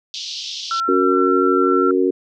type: band-pass noise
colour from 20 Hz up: pink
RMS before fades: -29 dBFS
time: 0.14-0.8 s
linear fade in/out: 0 ms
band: 3100 to 5700 Hz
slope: 48 dB/octave
type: tone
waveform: sine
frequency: 1351 Hz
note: E6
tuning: 42 cents sharp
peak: -18 dBFS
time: 0.71-1.91 s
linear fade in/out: 2 ms
type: chord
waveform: sine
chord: F# major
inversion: second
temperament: just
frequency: 277.5 / 370 / 462.5 Hz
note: C#4 / F#4 / A#4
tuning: +2 / 0 / -14 cents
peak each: -19 / -16 / -21 dBFS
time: 0.88-2.11 s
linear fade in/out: 10 ms
effects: none